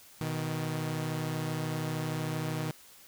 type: tone pair together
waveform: sawtooth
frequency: 123.73 / 156.7 Hz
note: B2 / D#3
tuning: +4 / +13 cents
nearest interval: major third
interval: 409 cents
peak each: -32 / -29 dBFS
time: 0.21-2.71 s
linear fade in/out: 0 ms
effects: white hiss -55 dBFS RMS until 3.07 s